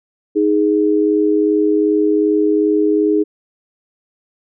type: tone pair together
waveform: sine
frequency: 312.7 / 415.3 Hz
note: D#4 / G#4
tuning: +9 / 0 cents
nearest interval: perfect fourth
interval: 491 cents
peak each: -14 dBFS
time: 0.35-3.24 s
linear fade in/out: 20 ms
effects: none